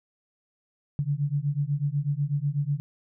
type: beating tone pair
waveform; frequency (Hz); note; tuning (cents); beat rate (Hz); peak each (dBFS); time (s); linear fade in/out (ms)
sine; 140 / 148.1; C#3 / D3; +18 / +15; 8.1; -27; 0.99-2.8; 0
effects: none